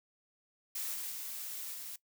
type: noise with level steps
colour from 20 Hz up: blue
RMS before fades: -38 / -40 / -42 / -44 dBFS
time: 0.75-1.96 s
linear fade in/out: 5 ms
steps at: 0.94 / 1.1 / 1.74 s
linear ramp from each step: 5 ms
effects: noise-tail reverb RT60 0.1 s tail -19 dB re dry